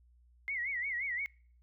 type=tone with vibrato; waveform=sine; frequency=2064 Hz; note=C7; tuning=24 cents flat; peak=-33 dBFS; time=0.48-1.26 s; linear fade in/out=0 ms; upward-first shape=sine; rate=5.7 Hz; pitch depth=150 cents each way; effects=noise-tail reverb RT60 0.5 s tail -26 dB re dry + added 60 Hz sine -61 dBFS peak until 1.62 s